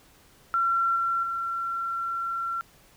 sine tone with level steps, 1361 Hz, F6, 45 cents flat, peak -21 / -23 / -27 dBFS, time 0.54-2.61 s, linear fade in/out 0 ms, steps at 0.96 / 1.23 s, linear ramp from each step 2 ms, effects pink hiss -57 dBFS RMS until 2.96 s

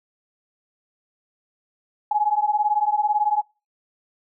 sine beating tone pair, 830.6 / 848.6 Hz, G#5 / G#5, 0 / +37 cents, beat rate 18 Hz, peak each -21 dBFS, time 2.11-3.42 s, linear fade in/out 5 ms, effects noise-tail reverb RT60 0.3 s tail -25 dB re dry

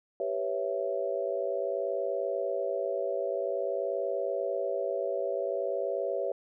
sine chord, C# half-diminished seventh, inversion second, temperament equal with one note detuned, 392 / 493.9 / 554.4 / 662.7 Hz, G4 / B4 / C#5 / E5, 0 / 0 / 0 / +9 cents, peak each -35 / -35 / -32 / -35 dBFS, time 0.2-6.32 s, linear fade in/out 2 ms, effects none

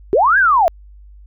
sine linear two-way sweep, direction up then down, 350.7 to 1661.2 to 627 Hz, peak -9 dBFS, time 0.13-0.68 s, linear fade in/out 0 ms, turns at 0.38 s, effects added 50 Hz sine -38 dBFS peak until 1.26 s

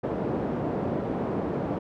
pink band-pass noise, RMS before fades -29 dBFS, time 0.03-1.79 s, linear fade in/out 10 ms, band 170 to 590 Hz, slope 12 dB/octave, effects none

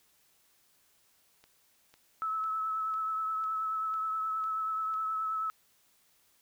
click train, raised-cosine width 0.2 ms, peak -38 dBFS, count 8, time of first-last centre 1.44-4.94 s, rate 2 Hz
sine tone with vibrato, 1300 Hz, E6, 24 cents flat, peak -30 dBFS, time 2.22-5.5 s, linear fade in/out 0 ms, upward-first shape triangle, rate 9.4 Hz, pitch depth 24 cents each way
effects white hiss -68 dBFS RMS until 6.41 s

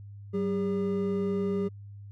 triangle tone pair together, 190.38 / 403.7 Hz, F#3 / G#4, +50 / -49 cents, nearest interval octave + minor second, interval 1301 cents, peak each -27 dBFS, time 0.33-1.69 s, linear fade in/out 20 ms, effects added 101 Hz sine -42 dBFS peak until 2.11 s

